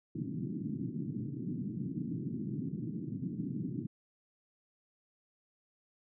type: band-pass noise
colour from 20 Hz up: pink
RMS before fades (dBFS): -38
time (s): 0.15-3.87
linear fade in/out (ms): 5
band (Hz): 120 to 320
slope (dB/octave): 48
effects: none

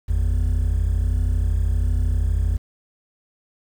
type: tone pair together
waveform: triangle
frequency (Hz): 49.71 / 82.41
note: G1 / E2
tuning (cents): +25 / 0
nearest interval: major sixth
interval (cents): 875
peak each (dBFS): -17 / -18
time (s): 0.08-2.58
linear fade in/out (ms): 20
effects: tanh soft clip ceiling -10 dBFS + 8-bit

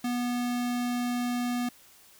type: tone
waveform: square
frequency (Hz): 243.9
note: B3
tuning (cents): -21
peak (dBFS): -28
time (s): 0.04-1.69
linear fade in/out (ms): 5
effects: white hiss -56 dBFS RMS until 2.19 s

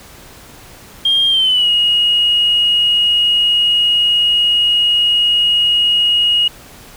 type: tone with pitch glide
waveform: sine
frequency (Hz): 3214 to 2880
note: G7 to F#7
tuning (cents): +43 to -47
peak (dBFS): -9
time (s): 1.05-6.48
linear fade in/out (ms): 5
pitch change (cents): -190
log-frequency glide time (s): 1.28-1.69
effects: tanh soft clip ceiling -5 dBFS + pink hiss -39 dBFS RMS until 6.96 s

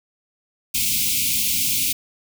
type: band-stop noise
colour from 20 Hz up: white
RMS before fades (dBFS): -21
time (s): 0.74-1.93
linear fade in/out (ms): 10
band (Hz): 290 to 2200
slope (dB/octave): 96
effects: none

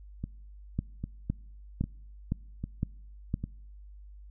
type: two click trains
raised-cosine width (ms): 5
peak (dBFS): -16 / -21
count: 6 / 5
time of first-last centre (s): 0.79-3.341 / 0.24-3.44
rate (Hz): 1.96 / 1.25
effects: noise-tail reverb RT60 0.9 s tail -26 dB re dry + added 50 Hz sine -46 dBFS peak until 4.3 s

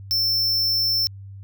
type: tone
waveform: square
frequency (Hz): 5350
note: E8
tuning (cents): +25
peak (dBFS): -19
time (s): 0.11-1.07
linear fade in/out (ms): 0
effects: added 98 Hz sine -36 dBFS peak until 1.43 s

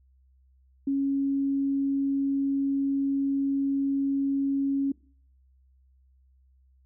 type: tone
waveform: sine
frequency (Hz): 275.8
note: C#4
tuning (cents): -9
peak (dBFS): -23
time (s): 0.87-4.92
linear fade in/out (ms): 5
effects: noise-tail reverb RT60 0.5 s tail -23 dB re dry + added 65 Hz sine -58 dBFS peak until 6.85 s

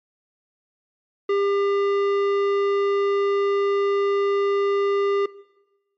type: tone with tanh clipping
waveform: sine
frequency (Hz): 400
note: G4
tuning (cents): +35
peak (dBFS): -20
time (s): 1.29-5.26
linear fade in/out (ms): 5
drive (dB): 14
effects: noise-tail reverb RT60 1.0 s tail -20 dB re dry + MP3 64 kbps

